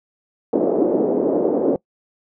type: band-pass noise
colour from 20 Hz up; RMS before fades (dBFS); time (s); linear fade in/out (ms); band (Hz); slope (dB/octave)
pink; -18; 0.53-1.76; 2; 290 to 520; 24
effects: noise-tail reverb RT60 0.1 s tail -22 dB re dry